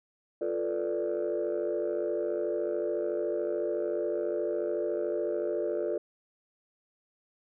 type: chord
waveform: sine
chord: B half-diminished seventh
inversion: second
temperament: equal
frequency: 349.2 / 440 / 493.9 / 587.3 Hz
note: F4 / A4 / B4 / D5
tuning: 0 / 0 / 0 / 0 cents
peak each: -32 / -32 / -35 / -32 dBFS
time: 0.41-5.98 s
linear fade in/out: 5 ms
effects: tanh soft clip ceiling -22 dBFS